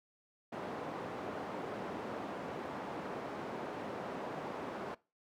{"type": "band-pass noise", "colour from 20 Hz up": "white", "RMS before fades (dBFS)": -42, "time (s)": [0.52, 4.95], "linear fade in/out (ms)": 10, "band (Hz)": [170, 780], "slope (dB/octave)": 12, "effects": ["noise-tail reverb RT60 0.3 s tail -22 dB re dry"]}